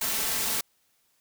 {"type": "noise with comb filter", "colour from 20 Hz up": "white", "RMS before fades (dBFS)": -28, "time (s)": [0.01, 0.61], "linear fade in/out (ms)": 5, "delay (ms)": 4.5, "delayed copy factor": 0.5, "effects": ["white hiss -69 dBFS RMS until 1.2 s"]}